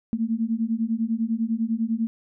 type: beating tone pair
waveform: sine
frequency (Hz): 221.1 / 231.1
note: A3 / A#3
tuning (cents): +9 / -15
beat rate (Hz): 10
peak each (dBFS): -25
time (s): 0.13-2.07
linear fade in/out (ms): 0
effects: none